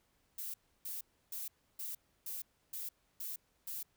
violet noise bursts, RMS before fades -42 dBFS, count 8, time 0.38-3.83 s, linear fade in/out 5 ms, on 160 ms, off 310 ms, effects pink hiss -75 dBFS RMS until 3.96 s

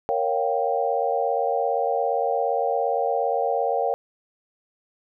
sine chord, G half-diminished seventh, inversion first, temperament equal with one note detuned, 466.2 / 554.4 / 706.6 / 784 Hz, Bb4 / Db5 / F5 / G5, 0 / 0 / +20 / 0 cents, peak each -26 dBFS, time 0.09-3.94 s, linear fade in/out 0 ms, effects none

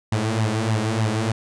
sawtooth tone with flanger, 110 Hz, A2, in tune, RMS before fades -22 dBFS, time 0.12-1.32 s, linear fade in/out 5 ms, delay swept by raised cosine 1 to 6.6 ms, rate 3.3 Hz, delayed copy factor +0.7, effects resampled to 22050 Hz

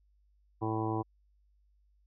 harmonic tone, 110 Hz, A2, in tune, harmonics 1 / 2 / 3 / 4 / 5 / 6 / 7 / 8 / 9 / 10, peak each -35 / -44 / -34 / -40 / -47 / -49 / -39 / -46 / -39 / -50 dBFS, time 0.61-1.03 s, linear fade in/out 20 ms, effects added 50 Hz sine -65 dBFS peak until 2.06 s

